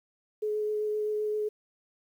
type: tone with vibrato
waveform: sine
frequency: 424.5 Hz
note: G#4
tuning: 38 cents sharp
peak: -27 dBFS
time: 0.42-1.49 s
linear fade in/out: 10 ms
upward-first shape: sine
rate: 7.7 Hz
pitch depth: 10 cents each way
effects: 10-bit